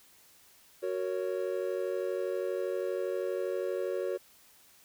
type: chord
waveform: triangle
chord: F# major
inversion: none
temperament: just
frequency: 370 / 462.5 / 555 Hz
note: F#4 / A#4 / C#5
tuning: 0 / -14 / +2 cents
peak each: -32 / -34 / -33 dBFS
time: 0.82-4.18 s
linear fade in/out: 20 ms
effects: white hiss -60 dBFS RMS until 4.84 s